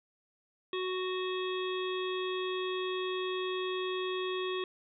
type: harmonic tone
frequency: 370 Hz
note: F#4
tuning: in tune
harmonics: 1 / 3 / 5 / 7 / 9 / 10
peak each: -33 / -40 / -45 / -44 / -42 / -47 dBFS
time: 0.73-4.64 s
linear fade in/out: 2 ms
effects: none